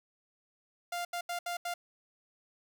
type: tone bursts at uneven times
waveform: sawtooth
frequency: 698.5 Hz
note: F5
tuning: in tune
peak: -30 dBFS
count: 5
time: 0.92-1.05 / 1.13-1.21 / 1.29-1.39 / 1.46-1.57 / 1.65-1.74 s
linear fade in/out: 5 ms
effects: none